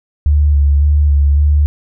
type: tone with vibrato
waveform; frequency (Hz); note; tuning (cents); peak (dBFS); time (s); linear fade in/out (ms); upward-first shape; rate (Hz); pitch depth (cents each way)
sine; 72.5; D2; -22; -7; 0.26-1.66; 0; square; 1.8; 27
effects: none